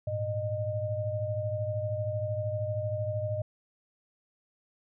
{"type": "tone cluster", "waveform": "sine", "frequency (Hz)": [102.7, 115.6, 613], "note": ["G#2", "A#2", "D#5"], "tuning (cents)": [-19, -14, -26], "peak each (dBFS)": [-33, -36, -32], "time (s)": [0.07, 3.42], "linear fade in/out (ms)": 5, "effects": []}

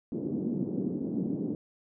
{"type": "band-pass noise", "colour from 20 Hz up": "pink", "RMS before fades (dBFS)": -32, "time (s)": [0.12, 1.55], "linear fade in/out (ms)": 2, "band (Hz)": [190, 340], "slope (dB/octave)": 24, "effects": []}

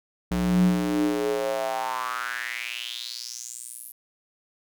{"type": "tone with high-pass filter sweep", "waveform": "square", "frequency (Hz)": 60, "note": "B1", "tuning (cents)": -49, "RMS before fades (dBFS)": -27, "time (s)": [0.31, 3.92], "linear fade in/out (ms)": 5, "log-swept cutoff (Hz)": [120, 12000], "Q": 5.3, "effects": []}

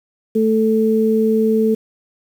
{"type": "tone pair together", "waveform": "sine", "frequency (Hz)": [220, 440], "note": ["A3", "A4"], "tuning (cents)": [0, 0], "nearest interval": "octave", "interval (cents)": 1200, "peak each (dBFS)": -15, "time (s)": [0.35, 1.75], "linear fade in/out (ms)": 10, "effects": ["7-bit"]}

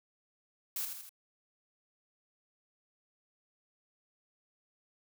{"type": "noise with echo", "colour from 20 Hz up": "blue", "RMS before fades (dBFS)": -36, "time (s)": [0.76, 0.85], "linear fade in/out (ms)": 2, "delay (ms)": 81, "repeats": 3, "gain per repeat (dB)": -5, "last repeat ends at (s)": 1.093, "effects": []}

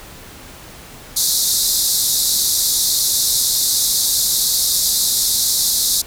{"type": "band-pass noise", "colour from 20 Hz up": "pink", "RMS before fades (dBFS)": -17, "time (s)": [1.16, 6.02], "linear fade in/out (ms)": 10, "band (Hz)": [3700, 15000], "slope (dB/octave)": 96, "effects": ["pink hiss -38 dBFS RMS until 6.06 s"]}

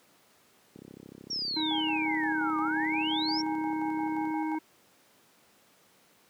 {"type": "click train", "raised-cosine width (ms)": 3, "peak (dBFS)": -30, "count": 119, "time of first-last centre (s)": [0.76, 4.304], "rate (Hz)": 33.3}
{"type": "exponential two-way sweep", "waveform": "sine", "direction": "down then up", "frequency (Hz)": [5660, 1174.7, 5660], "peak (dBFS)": -30, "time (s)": [1.3, 3.42], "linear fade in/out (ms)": 10, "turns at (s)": 2.59}
{"type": "harmonic tone", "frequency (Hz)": 313, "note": "D#4", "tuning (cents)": 10, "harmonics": [1, 3, 5, 7], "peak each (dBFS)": [-29, -36, -47, -45], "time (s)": [1.56, 4.59], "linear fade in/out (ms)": 10}
{"type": "tone with tremolo", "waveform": "sine", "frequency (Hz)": 825, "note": "G#5", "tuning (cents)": -12, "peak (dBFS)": -34, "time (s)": [1.71, 4.55], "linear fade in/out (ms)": 0, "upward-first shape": "square", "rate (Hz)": 5.7, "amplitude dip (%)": 65}
{"effects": ["pink hiss -62 dBFS RMS until 6.29 s", "high-pass 200 Hz 12 dB/octave"]}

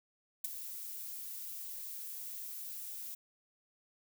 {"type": "noise with ADSR envelope", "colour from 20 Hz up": "violet", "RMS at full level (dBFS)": -34, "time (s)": [0.44, 3.15], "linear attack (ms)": 6, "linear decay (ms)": 19, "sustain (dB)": -10, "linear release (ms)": 9, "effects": []}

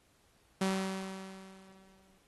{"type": "tone with exponential decay", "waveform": "sawtooth", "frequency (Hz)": 191, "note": "G3", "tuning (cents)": -45, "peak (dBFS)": -24, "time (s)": [0.61, 2.18], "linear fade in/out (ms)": 5, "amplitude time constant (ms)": 340, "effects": ["pink hiss -69 dBFS RMS until 2.27 s", "AAC 32 kbps"]}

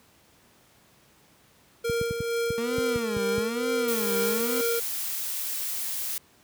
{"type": "tone with tremolo", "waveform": "square", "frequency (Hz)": 466.2, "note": "A#4", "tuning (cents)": 0, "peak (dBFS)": -25, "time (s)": [1.84, 4.8], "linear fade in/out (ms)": 10, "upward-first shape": "sine", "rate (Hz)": 2.2, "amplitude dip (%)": 45}
{"type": "clicks", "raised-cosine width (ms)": 5, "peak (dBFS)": -18, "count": 9, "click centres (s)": [1.897, 2.013, 2.109, 2.205, 2.505, 2.783, 2.959, 3.167, 3.381]}
{"type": "tone with vibrato", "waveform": "30% pulse", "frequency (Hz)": 226.4, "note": "A3", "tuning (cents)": 50, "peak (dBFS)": -27, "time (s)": [2.58, 4.61], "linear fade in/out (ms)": 0, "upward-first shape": "sine", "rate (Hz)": 1.1, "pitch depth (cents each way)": 230}
{"type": "noise", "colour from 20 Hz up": "blue", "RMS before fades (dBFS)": -31, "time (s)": [3.88, 6.18], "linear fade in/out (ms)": 2}
{"effects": ["pink hiss -59 dBFS RMS until 6.43 s", "high-pass 80 Hz 12 dB/octave"]}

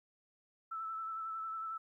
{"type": "tone with vibrato", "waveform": "sine", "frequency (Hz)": 1318.5, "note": "E6", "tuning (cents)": 0, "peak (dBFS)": -38, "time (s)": [0.71, 1.78], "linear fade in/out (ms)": 10, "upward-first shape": "sine", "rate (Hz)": 11, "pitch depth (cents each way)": 23, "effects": ["13-bit"]}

